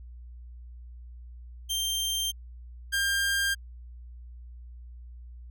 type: tone pair in turn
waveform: sawtooth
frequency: 3160 / 1599.3 Hz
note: G7 / G6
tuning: +13 / +34 cents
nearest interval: octave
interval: 1179 cents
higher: first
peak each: -24 / -21 dBFS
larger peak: second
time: 1.69-2.32 / 2.92-3.55 s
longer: neither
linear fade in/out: 20 ms
effects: added 60 Hz sine -42 dBFS peak until 5.5 s